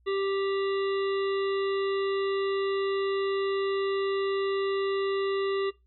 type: harmonic tone with a mistuned harmonic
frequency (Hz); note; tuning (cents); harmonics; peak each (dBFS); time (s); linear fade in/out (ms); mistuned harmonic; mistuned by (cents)
392; G4; 0; 1 / 3 / 5 / 7 / 9 / 10; -26 / -36 / -40 / -43 / -45 / -46; 0.06-5.71; 20; 7; +30
effects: noise-tail reverb RT60 0.2 s tail -19 dB re dry + added 60 Hz sine -61 dBFS peak until 5.86 s